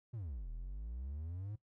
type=exponential two-way sweep; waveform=triangle; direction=down then up; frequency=126.4 to 38.89 to 109.3 Hz; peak=-39 dBFS; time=0.13-1.56 s; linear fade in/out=10 ms; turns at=0.5 s; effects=noise-tail reverb RT60 0.1 s tail -17 dB re dry